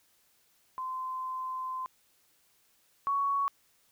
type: tone pair in turn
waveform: sine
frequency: 1033 / 1116.5 Hz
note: C6 / C#6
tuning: -22 / +12 cents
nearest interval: minor second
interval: 134 cents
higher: second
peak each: -33 / -26 dBFS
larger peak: second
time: 0.78-1.86 / 3.07-3.48 s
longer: first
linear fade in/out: 0 ms
effects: white hiss -68 dBFS RMS until 3.91 s